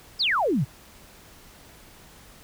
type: exponential sweep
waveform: sine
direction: down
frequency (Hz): 5274 to 111.3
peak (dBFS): -20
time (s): 0.19-0.65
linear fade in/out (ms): 20
effects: pink hiss -50 dBFS RMS until 2.43 s